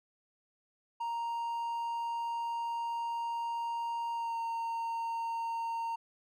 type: tone with pitch glide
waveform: triangle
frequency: 932.3 to 920 Hz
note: A#5 to A#5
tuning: 0 to -23 cents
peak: -31 dBFS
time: 1-5.96 s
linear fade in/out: 10 ms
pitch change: -23 cents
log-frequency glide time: 4.13-4.38 s
effects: none